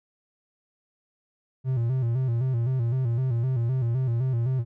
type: tone with vibrato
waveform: triangle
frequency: 123.47 Hz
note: B2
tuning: in tune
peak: -20 dBFS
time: 1.64-4.65 s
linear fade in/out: 50 ms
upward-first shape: square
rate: 3.9 Hz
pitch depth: 98 cents each way
effects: none